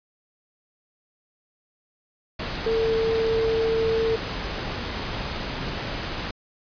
sine tone in noise, 449.6 Hz, A4, 37 cents sharp, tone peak -20 dBFS, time 2.66-4.16 s, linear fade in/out 5 ms, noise pink, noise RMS -30 dBFS, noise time 2.39-6.31 s, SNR +7 dB, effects resampled to 11025 Hz

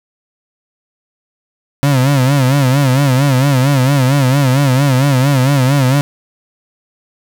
35% pulse tone with vibrato, 135 Hz, C#3, 45 cents flat, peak -7 dBFS, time 1.83-6.01 s, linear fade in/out 0 ms, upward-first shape sine, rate 4.4 Hz, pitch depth 120 cents each way, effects none

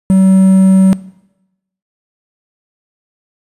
triangle tone with quantisation, 190 Hz, F#3, 46 cents sharp, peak -3 dBFS, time 0.1-0.93 s, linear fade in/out 0 ms, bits 5, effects noise-tail reverb RT60 0.9 s tail -19 dB re dry + resampled to 32000 Hz

